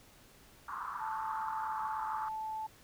white band-pass noise, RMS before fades -41 dBFS, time 0.68-2.29 s, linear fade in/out 5 ms, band 1000 to 1300 Hz, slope 48 dB/octave
sine tone with pitch glide, 880 to 873.4 Hz, A5 to A5, 0 to -13 cents, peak -36 dBFS, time 1-2.67 s, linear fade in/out 10 ms, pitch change -13 cents, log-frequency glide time 1.59-1.75 s
effects pink hiss -60 dBFS RMS until 2.83 s

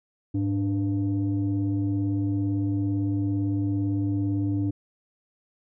sine tone pair together, 103.83 / 293.7 Hz, G#2 / D4, 0 / 0 cents, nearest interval octave + tritone, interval 1800 cents, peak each -24 dBFS, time 0.34-4.71 s, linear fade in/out 10 ms, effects tanh soft clip ceiling -18 dBFS

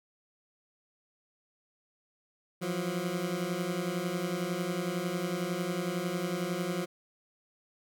20% pulse beating tone pair, 170 / 181 Hz, F3 / F#3, -46 / -38 cents, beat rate 11 Hz, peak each -30 / -28 dBFS, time 2.61-6.86 s, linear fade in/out 20 ms, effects none

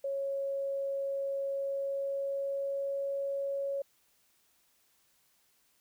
sine tone with pitch glide, 551 to 554.8 Hz, C#5 to C#5, -11 to +1 cents, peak -31 dBFS, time 0.04-3.82 s, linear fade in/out 5 ms, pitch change +12 cents, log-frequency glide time 1.45-3.1 s, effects white hiss -70 dBFS RMS until 5.8 s

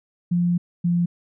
sine tone pair in turn, 174.7 / 173.39 Hz, F3 / F3, +1 / -12 cents, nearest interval unison, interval 13 cents, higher first, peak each -17 dBFS, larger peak neither, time 0.31-0.58 / 0.84-1.06 s, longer first, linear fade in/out 10 ms, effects none

